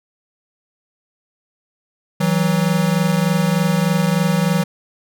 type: tone pair together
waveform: square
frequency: 162.7 / 186.02 Hz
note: E3 / F#3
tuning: -22 / +10 cents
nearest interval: major second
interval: 232 cents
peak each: -18 dBFS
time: 2.2-4.64 s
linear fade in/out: 10 ms
effects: none